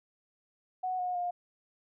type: tone with pitch steps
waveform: sine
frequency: 740 / 724.4 / 709 Hz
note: F#5 / F#5 / F5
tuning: 0 / -37 / +26 cents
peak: -30 dBFS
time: 0.83-1.31 s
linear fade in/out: 10 ms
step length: 160 ms
effects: none